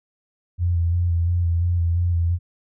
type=tone with vibrato; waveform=sine; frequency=86.1 Hz; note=F2; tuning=24 cents flat; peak=-17 dBFS; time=0.58-2.39 s; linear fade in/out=50 ms; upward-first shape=square; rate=2.9 Hz; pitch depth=28 cents each way; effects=none